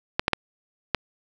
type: clicks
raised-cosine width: 0.3 ms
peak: -4 dBFS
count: 4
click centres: 0.195 / 0.281 / 0.333 / 0.947 s
effects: none